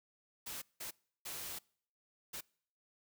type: noise bursts at uneven times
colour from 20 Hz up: white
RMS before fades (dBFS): -44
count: 4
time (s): 0.46-0.62 / 0.8-0.91 / 1.25-1.59 / 2.33-2.41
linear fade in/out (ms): 10
effects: noise-tail reverb RT60 0.6 s tail -26 dB re dry